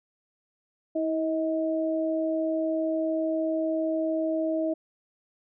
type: tone pair together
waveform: sine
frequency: 322 / 635 Hz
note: E4 / D#5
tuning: -41 / +35 cents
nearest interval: octave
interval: 1176 cents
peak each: -27 dBFS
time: 0.95-4.74 s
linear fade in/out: 10 ms
effects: none